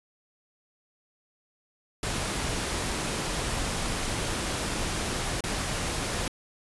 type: noise with dropouts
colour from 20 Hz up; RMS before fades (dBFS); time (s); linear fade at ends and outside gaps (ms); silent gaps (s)
pink; -30; 2.03-6.28; 2; 5.407-5.438
effects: resampled to 24000 Hz